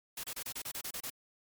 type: noise bursts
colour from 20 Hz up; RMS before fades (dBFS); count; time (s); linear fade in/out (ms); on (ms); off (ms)
white; -40; 10; 0.17-1.1; 5; 66; 30
effects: MP3 96 kbps